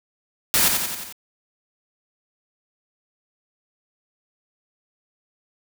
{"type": "noise with echo", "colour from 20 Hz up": "white", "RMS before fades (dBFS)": -18, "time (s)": [0.54, 0.68], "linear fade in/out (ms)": 0, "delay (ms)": 89, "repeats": 5, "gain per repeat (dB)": -4, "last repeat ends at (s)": 1.125, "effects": []}